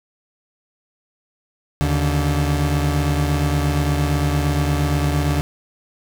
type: tone pair together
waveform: 30% pulse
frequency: 76.4 / 144.14 Hz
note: D#2 / D3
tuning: -31 / -32 cents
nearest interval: major seventh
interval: 1099 cents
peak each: -17 / -17 dBFS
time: 1.81-5.41 s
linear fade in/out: 0 ms
effects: none